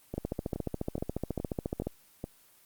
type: two click trains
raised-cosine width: 2 ms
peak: -21 / -18 dBFS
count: 6 / 25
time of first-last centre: 0.14-2.241 / 0.18-1.87 s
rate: 2.38 / 14.2 Hz
effects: white hiss -61 dBFS RMS until 2.65 s + Opus 24 kbps